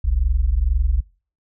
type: tone pair together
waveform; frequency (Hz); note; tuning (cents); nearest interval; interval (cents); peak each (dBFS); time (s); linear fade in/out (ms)
sine; 44.38 / 66.5; F1 / C2; +29 / +29; perfect fifth; 700; -18; 0.04-1.01; 10
effects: noise-tail reverb RT60 0.4 s tail -24 dB re dry